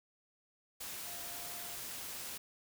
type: tone in noise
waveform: sine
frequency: 698.5 Hz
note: F5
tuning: in tune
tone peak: -54 dBFS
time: 1.06-1.76 s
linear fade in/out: 10 ms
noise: white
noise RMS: -44 dBFS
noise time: 0.8-2.38 s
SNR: -13 dB
effects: none